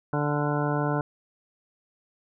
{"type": "harmonic tone with a mistuned harmonic", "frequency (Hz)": 146.83, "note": "D3", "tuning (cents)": 0, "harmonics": [1, 2, 3, 4, 5, 6, 7, 9, 10], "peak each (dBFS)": [-27, -30, -32, -33, -34, -35, -35, -37, -37], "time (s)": [0.13, 1.01], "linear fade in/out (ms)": 2, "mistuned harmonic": 9, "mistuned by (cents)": 35, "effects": []}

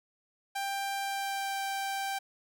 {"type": "tone with pitch glide", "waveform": "sawtooth", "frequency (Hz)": [790, 784.1], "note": ["G5", "G5"], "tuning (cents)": [13, 0], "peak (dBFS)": -28, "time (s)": [0.55, 2.19], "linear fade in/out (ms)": 10, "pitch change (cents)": -13, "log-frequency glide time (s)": [0.99, 1.63], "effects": []}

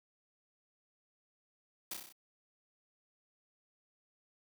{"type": "noise with echo", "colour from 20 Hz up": "white", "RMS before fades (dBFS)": -40, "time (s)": [1.91, 1.94], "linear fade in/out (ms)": 5, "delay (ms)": 31, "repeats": 6, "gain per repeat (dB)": -3, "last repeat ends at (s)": 2.126, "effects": []}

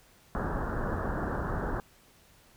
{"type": "low-pass noise", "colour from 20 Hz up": "pink", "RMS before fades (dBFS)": -32, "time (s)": [0.35, 1.8], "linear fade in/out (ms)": 0, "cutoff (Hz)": 1700, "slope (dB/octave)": 96, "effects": ["pink hiss -60 dBFS RMS until 2.56 s"]}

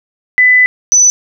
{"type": "tone pair in turn", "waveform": "sine", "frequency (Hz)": [2000, 5993], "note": ["B6", "F#8"], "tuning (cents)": [21, 21], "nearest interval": "octave + perfect fifth", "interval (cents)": 1900, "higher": "second", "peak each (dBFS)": -4, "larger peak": "neither", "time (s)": [[0.38, 0.66], [0.92, 1.1]], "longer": "first", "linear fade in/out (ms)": 0, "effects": []}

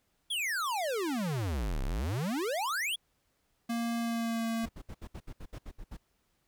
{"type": "exponential two-way sweep", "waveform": "square", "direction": "down then up", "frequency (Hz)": [3484, 30.58, 3484], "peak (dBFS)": -31, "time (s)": [0.3, 2.96], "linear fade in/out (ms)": 10, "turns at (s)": 1.83}
{"type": "tone with pitch glide", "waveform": "square", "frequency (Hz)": [233.1, 227.6], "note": ["A#3", "A#3"], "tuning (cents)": [0, -41], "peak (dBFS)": -31, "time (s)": [3.69, 4.66], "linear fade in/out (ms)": 10, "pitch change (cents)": -41, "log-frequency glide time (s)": [3.99, 4.46]}
{"type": "noise bursts", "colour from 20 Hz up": "brown", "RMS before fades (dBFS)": -42, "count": 11, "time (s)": [4.63, 5.971], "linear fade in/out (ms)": 10, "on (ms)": 61, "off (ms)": 67}
{"effects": ["pink hiss -75 dBFS RMS until 6.47 s"]}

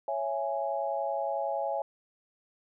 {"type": "chord", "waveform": "sine", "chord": "C# minor", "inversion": "none", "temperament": "just", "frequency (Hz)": [554.4, 665.2, 831.5], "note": ["C#5", "E5", "G#5"], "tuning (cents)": [0, 16, 2], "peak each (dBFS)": -33, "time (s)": [0.08, 1.82], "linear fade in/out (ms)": 2, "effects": []}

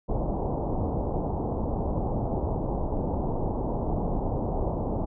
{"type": "low-pass noise", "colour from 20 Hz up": "pink", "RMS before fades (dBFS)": -28, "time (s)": [0.08, 5.06], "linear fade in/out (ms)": 20, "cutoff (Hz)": 910, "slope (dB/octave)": 48, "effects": []}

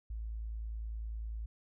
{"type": "tone", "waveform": "sine", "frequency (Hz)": 55, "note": "A1", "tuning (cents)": 0, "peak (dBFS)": -37, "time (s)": [0.1, 1.46], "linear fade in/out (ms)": 5, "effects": []}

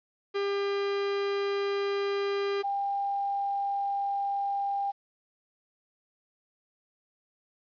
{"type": "tone pair in turn", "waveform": ["45% pulse", "sine"], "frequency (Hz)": [400, 798.6], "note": ["G4", "G5"], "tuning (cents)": [35, 32], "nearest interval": "octave", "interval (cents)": 1197, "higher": "second", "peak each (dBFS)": -27, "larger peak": "neither", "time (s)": [[0.34, 2.63], [2.63, 4.92]], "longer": "neither", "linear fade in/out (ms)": 20, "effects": ["resampled to 11025 Hz", "10-bit"]}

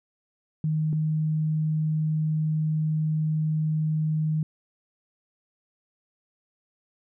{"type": "tone pair in turn", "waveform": "sine", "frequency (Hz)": [155.56, 155.56], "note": ["D#3", "D#3"], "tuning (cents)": [0, 0], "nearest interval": "unison", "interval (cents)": 0, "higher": "neither", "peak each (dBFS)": -22, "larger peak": "neither", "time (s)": [[0.64, 0.93], [0.93, 4.43]], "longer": "second", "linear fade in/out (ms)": 2, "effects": []}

